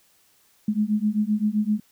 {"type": "beating tone pair", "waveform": "sine", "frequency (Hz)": [207.7, 215.4], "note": ["G#3", "A3"], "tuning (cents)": [0, -37], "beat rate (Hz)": 7.7, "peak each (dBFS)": -23, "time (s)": [0.68, 1.8], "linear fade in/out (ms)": 5, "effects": ["white hiss -61 dBFS RMS until 1.91 s"]}